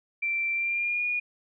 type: tone with pitch glide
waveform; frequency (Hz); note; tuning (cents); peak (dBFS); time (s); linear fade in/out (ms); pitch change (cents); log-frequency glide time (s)
sine; 2349 to 2442; D7 to D#7; 0 to -33; -25; 0.22-1.2; 10; +67; 0.53-1.04
effects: none